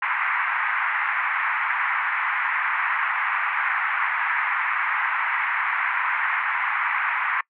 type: band-pass noise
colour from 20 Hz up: white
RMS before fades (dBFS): -24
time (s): 0.02-7.41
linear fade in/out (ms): 5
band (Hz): 890 to 2200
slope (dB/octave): 48
effects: noise-tail reverb RT60 0.1 s tail -25 dB re dry